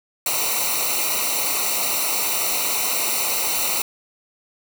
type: noise with comb filter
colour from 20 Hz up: white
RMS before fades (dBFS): -22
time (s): 0.26-3.82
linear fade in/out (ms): 2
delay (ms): 0.6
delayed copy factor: -0.95
effects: none